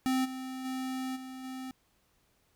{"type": "tone with level steps", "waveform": "square", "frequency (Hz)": 260, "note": "C4", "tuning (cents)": -11, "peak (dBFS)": [-27, -38, -34, -42, -39], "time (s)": [0.06, 1.71], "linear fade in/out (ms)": 0, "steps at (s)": [0.24, 0.64, 1.15, 1.43], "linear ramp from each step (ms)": 20, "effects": ["pink hiss -71 dBFS RMS until 2.55 s"]}